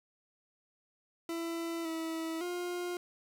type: tone with pitch steps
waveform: 40% pulse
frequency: 333.6 / 324.9 / 354.1 Hz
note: E4 / E4 / F4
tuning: +21 / -25 / +24 cents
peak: -34 dBFS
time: 1.29-2.97 s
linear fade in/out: 2 ms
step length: 560 ms
effects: 10-bit